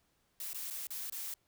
blue noise with dropouts, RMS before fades -41 dBFS, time 0.4-1.34 s, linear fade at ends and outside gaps 2 ms, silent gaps 0.532-0.545 / 0.702-0.707 / 0.87-0.905 / 1.099-1.122 s, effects pink hiss -75 dBFS RMS until 1.47 s

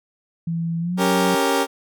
sine tone with pitch glide, 166.7 to 183.9 Hz, E3 to F#3, +20 to -10 cents, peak -21 dBFS, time 0.47-1.35 s, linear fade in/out 5 ms, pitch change +170 cents, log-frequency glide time 0.8-0.98 s
20% pulse chord, G diminished, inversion second, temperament equal, 277.2 / 392 / 466.2 Hz, Db4 / G4 / Bb4, 0 / 0 / 0 cents, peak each -17 dBFS, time 0.97-1.67 s, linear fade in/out 50 ms
effects none

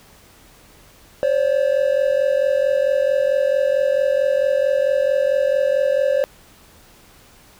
triangle tone pair together, 530 / 574.5 Hz, C5 / D5, +22 / -38 cents, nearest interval minor second, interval 140 cents, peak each -16 dBFS, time 1.23-6.24 s, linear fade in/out 0 ms, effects pink hiss -49 dBFS RMS until 7.59 s

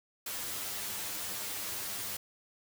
white noise with comb filter, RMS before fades -38 dBFS, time 0.26-2.17 s, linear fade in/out 5 ms, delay 10 ms, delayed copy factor +0.65, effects none

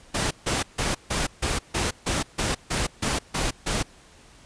pink noise bursts, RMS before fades -25 dBFS, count 12, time 0.14-3.83 s, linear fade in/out 10 ms, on 170 ms, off 150 ms, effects pink hiss -52 dBFS RMS until 4.45 s + resampled to 22050 Hz

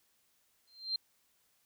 sine tone with exponential growth, 4160 Hz, C8, 11 cents flat, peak -28 dBFS, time 0.67-0.96 s, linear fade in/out 5 ms, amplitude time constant 62 ms, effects white hiss -73 dBFS RMS until 1.65 s

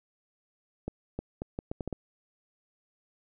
accelerating click train, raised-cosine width 2 ms, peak -20 dBFS, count 8, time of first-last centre 0.88-1.927 s, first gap 310 ms, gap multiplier 0.74, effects none

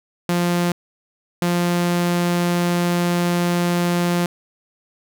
sawtooth tone bursts at uneven times, 174.61 Hz, F3, in tune, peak -13 dBFS, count 2, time 0.29-0.72 / 1.42-4.26 s, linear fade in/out 2 ms, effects none

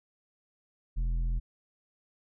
sine tone with tanh clipping, 42.07 Hz, E1, 36 cents sharp, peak -28 dBFS, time 0.96-1.4 s, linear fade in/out 20 ms, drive 8 dB, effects none

